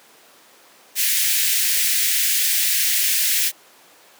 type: high-pass noise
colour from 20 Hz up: white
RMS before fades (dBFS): -19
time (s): 0.95-3.52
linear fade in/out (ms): 50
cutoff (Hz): 1700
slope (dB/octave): 48
effects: pink hiss -49 dBFS RMS until 4.19 s + high-pass 400 Hz 12 dB/octave